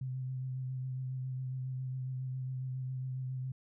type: tone with vibrato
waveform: sine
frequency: 129.5 Hz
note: C3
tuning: 17 cents flat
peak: -35 dBFS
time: 0.01-3.52 s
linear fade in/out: 5 ms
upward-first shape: sine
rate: 7.3 Hz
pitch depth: 21 cents each way
effects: none